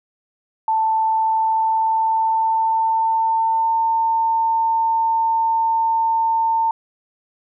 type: tone with pitch glide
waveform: sine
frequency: 884 to 900 Hz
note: A5 to A5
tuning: +8 to +39 cents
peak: -15 dBFS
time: 0.68-6.71 s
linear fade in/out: 2 ms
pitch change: +31 cents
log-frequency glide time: 0.94-3.75 s
effects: none